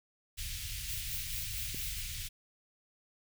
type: band-stop noise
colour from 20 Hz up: pink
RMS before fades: -40 dBFS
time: 0.37-2.29 s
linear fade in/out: 20 ms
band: 110 to 2300 Hz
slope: 24 dB/octave
type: noise with tremolo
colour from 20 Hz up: violet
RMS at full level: -39 dBFS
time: 0.87-2.03 s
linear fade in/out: 20 ms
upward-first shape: triangle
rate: 4.4 Hz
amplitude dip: 70%
type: click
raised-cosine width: 3 ms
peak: -30 dBFS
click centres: 1.746 s
effects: none